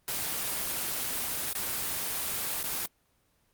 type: noise with dropouts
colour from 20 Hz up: white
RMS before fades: -32 dBFS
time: 0.08-2.86 s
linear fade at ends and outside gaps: 1 ms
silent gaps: 1.53-1.551 / 2.63-2.639 s
effects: pink hiss -70 dBFS RMS until 3.53 s + Opus 24 kbps